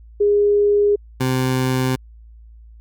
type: tone pair in turn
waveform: sine / 20% pulse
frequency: 410.5 / 129.3 Hz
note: G#4 / C3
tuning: -20 / -20 cents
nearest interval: octave + minor sixth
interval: 2000 cents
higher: first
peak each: -12 dBFS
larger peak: neither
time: 0.2-0.96 / 1.2-1.96 s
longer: neither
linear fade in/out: 10 ms
effects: added 56 Hz sine -40 dBFS peak until 2.8 s